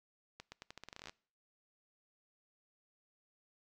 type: accelerating click train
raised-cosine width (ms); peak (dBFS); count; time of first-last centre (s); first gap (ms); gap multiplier
0.2; -30; 16; 0.4-1.095; 120; 0.84
effects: noise-tail reverb RT60 0.5 s tail -24 dB re dry